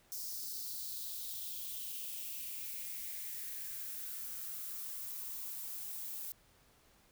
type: noise with high-pass filter sweep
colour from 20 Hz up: violet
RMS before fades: -43 dBFS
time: 0.12-6.32 s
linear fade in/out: 0 ms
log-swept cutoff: 5300 to 700 Hz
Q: 3.6
effects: pink hiss -67 dBFS RMS until 7.11 s